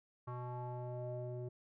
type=tone with low-pass filter sweep; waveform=square; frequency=123.47 Hz; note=B2; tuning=in tune; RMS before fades=-43 dBFS; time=0.27-1.49 s; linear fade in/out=10 ms; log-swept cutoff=1100 to 480 Hz; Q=4.8; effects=none